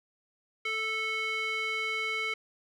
square tone with band-pass filter, 440 Hz, A4, in tune, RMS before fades -32 dBFS, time 0.65-2.34 s, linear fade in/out 5 ms, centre 2300 Hz, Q 3.1, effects none

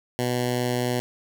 10% pulse tone with notch filter, 123.47 Hz, B2, in tune, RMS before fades -25 dBFS, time 0.19-1 s, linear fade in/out 0 ms, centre 1300 Hz, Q 1.7, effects none

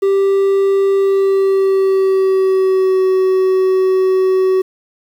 triangle tone with pitch glide, 392 to 376.2 Hz, G4 to F#4, 0 to +29 cents, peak -8 dBFS, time 0.02-4.62 s, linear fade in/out 10 ms, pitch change -71 cents, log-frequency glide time 0.96-3.03 s, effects 7-bit

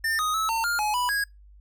square tone with pitch steps, 1799 / 1248 / 1299 / 906 / 1408 / 845 / 986 / 1649 Hz, A6 / D#6 / E6 / A#5 / F6 / G#5 / B5 / G#6, +38 / +5 / -26 / -50 / +14 / +30 / -3 / -13 cents, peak -24 dBFS, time 0.04-1.24 s, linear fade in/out 5 ms, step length 150 ms, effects noise-tail reverb RT60 0.2 s tail -26 dB re dry + added 50 Hz sine -48 dBFS peak until 1.6 s

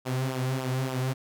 sawtooth tone with flanger, 130 Hz, C3, 11 cents flat, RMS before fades -29 dBFS, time 0.05-1.14 s, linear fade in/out 20 ms, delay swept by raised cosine 0.46 to 4.56 ms, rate 3.5 Hz, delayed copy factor -0.65, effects none

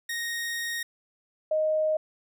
sawtooth / sine tone pair in turn, 1864.7 / 622.3 Hz, A#6 / D#5, 0 / 0 cents, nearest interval octave + perfect fifth, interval 1900 cents, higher first, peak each -26 / -22 dBFS, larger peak second, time 0.09-0.83 / 1.51-1.97 s, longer first, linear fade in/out 5 ms, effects none

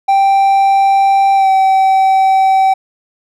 triangle tone with pitch glide, 784 to 768.3 Hz, G5 to G5, 0 to -35 cents, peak -5 dBFS, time 0.08-2.74 s, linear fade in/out 10 ms, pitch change -35 cents, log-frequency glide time 1.35-1.49 s, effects none

